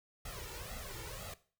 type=noise with flanger; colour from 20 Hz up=pink; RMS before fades=-45 dBFS; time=0.25-1.34 s; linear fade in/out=5 ms; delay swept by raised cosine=1.5 to 2.25 ms; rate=2 Hz; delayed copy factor=+0.9; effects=noise-tail reverb RT60 0.4 s tail -17 dB re dry